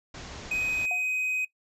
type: low-pass noise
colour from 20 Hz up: pink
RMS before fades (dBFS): -42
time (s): 0.14-0.86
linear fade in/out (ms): 5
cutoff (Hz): 7300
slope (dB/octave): 96
type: tone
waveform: triangle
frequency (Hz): 2514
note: D#7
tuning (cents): +17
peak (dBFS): -24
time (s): 0.51-1.45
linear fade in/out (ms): 5
type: tone with exponential decay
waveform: sine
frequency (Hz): 719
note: F#5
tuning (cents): -50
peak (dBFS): -31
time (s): 0.91-1.08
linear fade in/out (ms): 2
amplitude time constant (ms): 36
effects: noise-tail reverb RT60 0.1 s tail -20 dB re dry + resampled to 32000 Hz